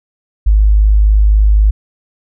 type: tone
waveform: sine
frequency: 51.91 Hz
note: G#1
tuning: in tune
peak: -5 dBFS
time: 0.46-1.71 s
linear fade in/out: 10 ms
effects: none